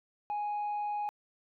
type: tone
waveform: sine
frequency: 830.6 Hz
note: G#5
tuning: in tune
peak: -29 dBFS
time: 0.3-1.09 s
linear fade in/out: 0 ms
effects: tanh soft clip ceiling -30 dBFS